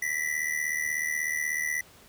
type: ring-modulated tone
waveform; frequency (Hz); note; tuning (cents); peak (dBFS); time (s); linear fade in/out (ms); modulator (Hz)
square; 1975.5; B6; 0; -25; 0.02-1.81; 5; 38.2
effects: pink hiss -54 dBFS RMS until 2.08 s + high-pass 60 Hz 12 dB/octave